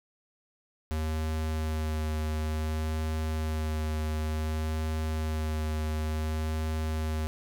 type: tone with vibrato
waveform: square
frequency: 78.1 Hz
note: D#2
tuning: 7 cents sharp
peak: -29 dBFS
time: 0.91-7.27 s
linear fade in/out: 0 ms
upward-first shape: sine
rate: 0.56 Hz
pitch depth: 13 cents each way
effects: none